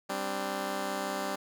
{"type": "chord", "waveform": "10% pulse", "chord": "G suspended fourth", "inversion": "none", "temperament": "just", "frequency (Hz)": [196, 261.3, 294], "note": ["G3", "C4", "D4"], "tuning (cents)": [0, -2, 2], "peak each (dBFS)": [-28, -30, -30], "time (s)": [0.09, 1.36], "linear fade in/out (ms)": 10, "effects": []}